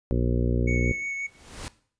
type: harmonic tone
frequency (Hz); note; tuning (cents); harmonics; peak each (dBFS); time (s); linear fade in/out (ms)
59.9; A#1; +48; 1 / 2 / 3 / 4 / 5 / 6 / 7 / 8 / 9; -25 / -27 / -33 / -30 / -34 / -32 / -35 / -37 / -37; 0.11-0.92; 0
type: tone with vibrato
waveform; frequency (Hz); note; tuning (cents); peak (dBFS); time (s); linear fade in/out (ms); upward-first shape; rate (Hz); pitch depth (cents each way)
triangle; 2217; C#7; 0; -27; 0.67-1.27; 10; sine; 5.7; 9
type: noise with exponential growth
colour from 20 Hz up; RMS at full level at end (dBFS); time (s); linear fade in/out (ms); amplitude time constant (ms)
pink; -34; 1.08-1.68; 0; 130
effects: noise-tail reverb RT60 0.5 s tail -18 dB re dry + resampled to 22050 Hz